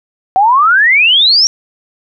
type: exponential sweep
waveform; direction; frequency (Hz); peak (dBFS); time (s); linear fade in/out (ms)
sine; up; 740 to 5730; -5; 0.36-1.47; 0
effects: none